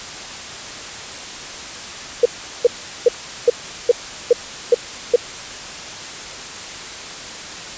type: tone bursts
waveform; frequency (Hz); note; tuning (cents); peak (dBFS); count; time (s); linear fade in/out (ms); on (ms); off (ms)
sine; 481.4; B4; -44; -6; 8; 2.23-5.16; 5; 25; 390
effects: white hiss -31 dBFS RMS until 7.77 s + resampled to 16000 Hz